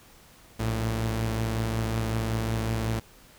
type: tone pair together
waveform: sawtooth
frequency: 58.7 / 112 Hz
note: A#1 / A2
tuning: +13 / +31 cents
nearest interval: major seventh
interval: 1118 cents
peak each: -28 / -23 dBFS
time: 0.59-3 s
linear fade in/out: 10 ms
effects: pink hiss -54 dBFS RMS until 3.38 s